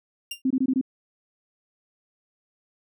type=tone with exponential decay; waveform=sawtooth; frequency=2794 Hz; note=F7; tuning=in tune; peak=-24 dBFS; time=0.31-0.42 s; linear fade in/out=5 ms; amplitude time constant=22 ms
type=tone bursts; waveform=sine; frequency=261.6 Hz; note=C4; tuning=in tune; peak=-19 dBFS; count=5; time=0.45-0.813 s; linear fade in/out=5 ms; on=55 ms; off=22 ms
effects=none